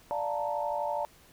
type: chord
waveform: sine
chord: Bb major seventh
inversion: first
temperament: equal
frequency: 587.3 / 698.5 / 880 / 932.3 Hz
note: D5 / F5 / A5 / Bb5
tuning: 0 / 0 / 0 / 0 cents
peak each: -33 / -36 / -33 / -37 dBFS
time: 0.11-1.05 s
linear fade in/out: 0 ms
effects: pink hiss -58 dBFS RMS until 1.32 s